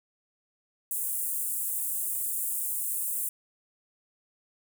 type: high-pass noise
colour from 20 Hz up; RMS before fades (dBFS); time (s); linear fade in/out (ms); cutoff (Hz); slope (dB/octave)
pink; -31; 0.91-3.29; 2; 8300; 48
effects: none